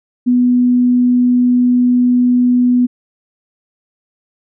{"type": "tone", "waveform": "sine", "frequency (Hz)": 246.9, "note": "B3", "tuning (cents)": 0, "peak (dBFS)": -8, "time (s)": [0.26, 2.87], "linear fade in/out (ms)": 20, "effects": []}